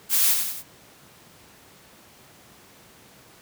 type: noise with echo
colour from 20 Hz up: blue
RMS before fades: -20 dBFS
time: 0.09-0.36 s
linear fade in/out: 50 ms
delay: 92 ms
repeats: 3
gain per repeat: -5 dB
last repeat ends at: 0.636 s
effects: pink hiss -51 dBFS RMS until 3.41 s + high-pass 100 Hz 12 dB/octave